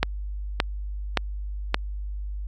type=click train; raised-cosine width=0.3 ms; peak=-3 dBFS; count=4; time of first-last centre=0.03-1.744 s; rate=1.75 Hz; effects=added 50 Hz sine -29 dBFS peak until 2.47 s + AAC 64 kbps